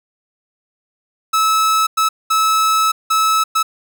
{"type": "tone bursts at uneven times", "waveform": "45% pulse", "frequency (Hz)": 1300, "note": "E6", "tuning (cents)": -24, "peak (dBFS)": -12, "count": 5, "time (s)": [[1.33, 1.87], [1.97, 2.09], [2.3, 2.92], [3.1, 3.44], [3.55, 3.63]], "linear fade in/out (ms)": 10, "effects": []}